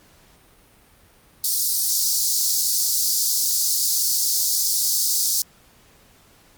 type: high-pass noise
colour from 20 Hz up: pink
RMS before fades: -21 dBFS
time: 1.44-5.42 s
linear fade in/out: 2 ms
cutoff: 4500 Hz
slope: 48 dB/octave
effects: pink hiss -54 dBFS RMS until 6.57 s + Opus 48 kbps